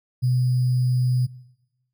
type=tone with sample-and-hold; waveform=sine; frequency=125.7 Hz; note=B2; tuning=31 cents sharp; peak=-17 dBFS; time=0.22-1.27 s; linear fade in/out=20 ms; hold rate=4900 Hz; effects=noise-tail reverb RT60 1.0 s tail -21 dB re dry